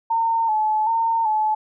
sine tone with vibrato, 886 Hz, A5, 12 cents sharp, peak -17 dBFS, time 0.1-1.55 s, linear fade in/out 10 ms, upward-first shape square, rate 1.3 Hz, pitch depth 49 cents each way, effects none

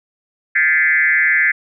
sine tone with frequency modulation, 1888 Hz, A#6, 22 cents sharp, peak -11 dBFS, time 0.55-1.52 s, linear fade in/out 10 ms, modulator 154 Hz, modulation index 1.9, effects none

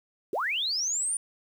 sine linear sweep, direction up, 316.6 to 9500 Hz, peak -26 dBFS, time 0.33-1.17 s, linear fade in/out 2 ms, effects 9-bit

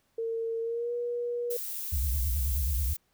sine tone with pitch glide, 455.5 to 480.1 Hz, A#4 to B4, -40 to -49 cents, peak -29 dBFS, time 0.18-1.57 s, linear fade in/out 5 ms, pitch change +91 cents, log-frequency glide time 0.61-0.93 s
violet noise, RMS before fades -36 dBFS, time 1.5-2.97 s, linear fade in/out 10 ms
sine tone with vibrato, 67 Hz, C2, 42 cents sharp, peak -26 dBFS, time 1.92-2.94 s, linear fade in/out 10 ms, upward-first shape sine, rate 9.3 Hz, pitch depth 250 cents each way
effects pink hiss -72 dBFS RMS until 3.13 s

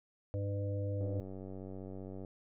harmonic tone, 100.4 Hz, G2, 42 cents sharp, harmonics 1 / 3 / 5 / 6, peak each -34 / -45 / -42 / -47 dBFS, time 0.34-1.2 s, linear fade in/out 0 ms
click train, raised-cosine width 2 ms, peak -33 dBFS, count 119, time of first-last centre 1.01-2.248 s, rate 95.3 Hz
effects none

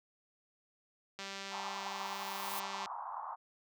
click train, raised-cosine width 0.2 ms, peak -26 dBFS, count 328, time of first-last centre 1.19-2.858 s, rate 196 Hz
blue noise with exponential growth, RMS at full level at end -41 dBFS, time 1.49-2.6 s, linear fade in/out 5 ms, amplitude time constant 240 ms
white band-pass noise, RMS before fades -43 dBFS, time 1.51-3.36 s, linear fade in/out 20 ms, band 790 to 1100 Hz, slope 48 dB/octave
effects high-pass 80 Hz 12 dB/octave

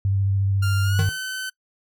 sine tone with vibrato, 98 Hz, G2, in tune, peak -18 dBFS, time 0.05-1.09 s, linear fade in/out 0 ms, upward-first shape square, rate 14 Hz, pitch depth 14 cents each way
sawtooth tone with pitch glide, 1396.9 to 1523.3 Hz, F6 to F#6, 0 to +50 cents, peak -24 dBFS, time 0.62-1.5 s, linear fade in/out 10 ms, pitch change +150 cents, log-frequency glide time 0.83-1.08 s
square tone with exponential decay, 154.2 Hz, D#3, 15 cents flat, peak -19 dBFS, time 0.99-1.18 s, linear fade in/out 0 ms, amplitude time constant 41 ms
effects noise-tail reverb RT60 0.1 s tail -22 dB re dry

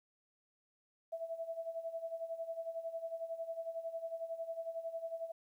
sine tone with tremolo, 660 Hz, E5, 2 cents sharp, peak -36 dBFS, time 1.12-5.32 s, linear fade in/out 10 ms, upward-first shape sine, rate 11 Hz, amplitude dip 75%, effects 12-bit

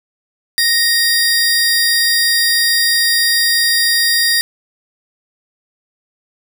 sawtooth tone pair together, 1864.7 / 4789 Hz, A#6 / D8, 0 / +33 cents, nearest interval octave + major third, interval 1633 cents, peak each -11 dBFS, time 0.58-4.41 s, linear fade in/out 0 ms, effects none

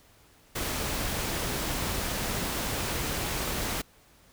pink noise, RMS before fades -31 dBFS, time 0.55-3.82 s, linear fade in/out 10 ms, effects pink hiss -59 dBFS RMS until 4.32 s

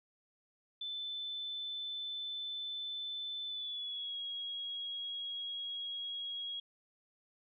sine tone with pitch glide, 3520 to 3303 Hz, A7 to G#7, 0 to -10 cents, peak -38 dBFS, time 0.81-6.6 s, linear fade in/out 5 ms, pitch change -110 cents, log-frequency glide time 3.47-4.17 s, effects none

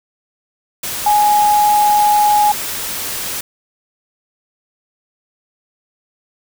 sine tone in noise, 834 Hz, G#5, 7 cents sharp, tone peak -9 dBFS, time 1.06-2.52 s, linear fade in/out 5 ms, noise white, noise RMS -23 dBFS, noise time 0.83-3.41 s, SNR +11 dB, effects none

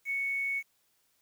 sine tone with quantisation, 2217 Hz, C#7, in tune, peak -29 dBFS, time 0.05-0.63 s, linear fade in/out 50 ms, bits 9, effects white hiss -72 dBFS RMS until 1.21 s

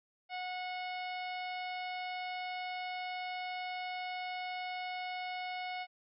harmonic tone, 731 Hz, F#5, 21 cents flat, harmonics 1 / 2 / 3 / 4 / 5 / 6 / 7, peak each -39 / -50 / -43 / -50 / -53 / -54 / -58 dBFS, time 0.29-5.87 s, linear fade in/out 50 ms, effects none

